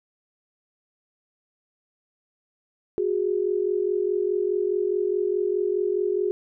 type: tone pair together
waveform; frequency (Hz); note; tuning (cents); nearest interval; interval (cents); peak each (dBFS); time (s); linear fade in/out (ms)
sine; 366.2 / 411; F#4 / G#4; -18 / -18; major second; 200; -24; 2.98-6.31; 0
effects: none